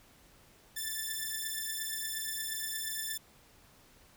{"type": "beating tone pair", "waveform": "5% pulse", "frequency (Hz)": [1760, 1768.5], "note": ["A6", "A6"], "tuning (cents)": [0, 8], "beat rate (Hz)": 8.5, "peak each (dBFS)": -27, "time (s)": [0.76, 3.18], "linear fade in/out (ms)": 10, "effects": ["pink hiss -61 dBFS RMS until 4.16 s"]}